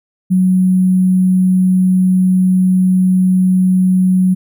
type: tone with sample-and-hold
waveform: sine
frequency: 185 Hz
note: F#3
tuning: in tune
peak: -8 dBFS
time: 0.3-4.35 s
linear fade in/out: 20 ms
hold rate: 11025 Hz
effects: none